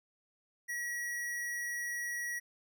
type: tone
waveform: square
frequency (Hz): 1918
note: A#6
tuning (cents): +49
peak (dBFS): -36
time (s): 0.68-2.4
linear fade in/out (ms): 20
effects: none